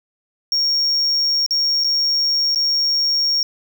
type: tone with dropouts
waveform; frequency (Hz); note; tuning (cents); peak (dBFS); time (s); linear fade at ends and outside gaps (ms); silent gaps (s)
triangle; 5550; F8; -12; -14; 0.52-3.43; 1; 1.463-1.508 / 1.838-1.844 / 2.548-2.558
effects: none